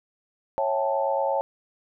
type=chord; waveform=sine; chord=A dominant seventh; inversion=first; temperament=just; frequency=550 / 660 / 792 / 880 Hz; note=C#5 / E5 / G5 / A5; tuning=-14 / +2 / +18 / 0 cents; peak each=-25 / -30 / -30 / -27 dBFS; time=0.58-1.41 s; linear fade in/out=0 ms; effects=none